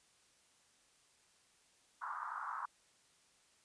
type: band-pass noise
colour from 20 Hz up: pink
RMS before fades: -43 dBFS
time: 2.01-2.66 s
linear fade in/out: 10 ms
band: 940 to 1400 Hz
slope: 48 dB/octave
effects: white hiss -70 dBFS RMS until 3.64 s + resampled to 22050 Hz